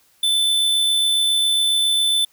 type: tone with amplitude modulation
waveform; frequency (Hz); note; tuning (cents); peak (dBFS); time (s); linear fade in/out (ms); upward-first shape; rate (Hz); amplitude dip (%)
square; 3520; A7; 0; -15; 0.23-2.25; 5; sine; 67.3; 25
effects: white hiss -58 dBFS RMS until 2.32 s